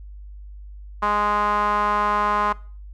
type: tone with band-pass filter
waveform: sawtooth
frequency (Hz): 207.7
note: G#3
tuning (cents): 0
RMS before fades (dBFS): -21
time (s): 1.02-2.53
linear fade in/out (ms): 10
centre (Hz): 1100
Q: 4.6
effects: noise-tail reverb RT60 0.4 s tail -21 dB re dry + added 50 Hz sine -36 dBFS peak until 2.93 s